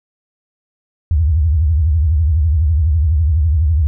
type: tone with vibrato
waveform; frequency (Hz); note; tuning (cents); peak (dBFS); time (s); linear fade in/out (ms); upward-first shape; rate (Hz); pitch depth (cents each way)
sine; 77.78; D#2; 0; -10; 1.11-3.87; 0; triangle; 12; 250
effects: none